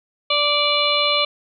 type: harmonic tone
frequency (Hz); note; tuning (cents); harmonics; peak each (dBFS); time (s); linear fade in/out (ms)
585; D5; -7; 1 / 2 / 4 / 5 / 6 / 7; -23 / -23 / -23 / -23 / -23 / -23; 0.3-1.25; 5
effects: none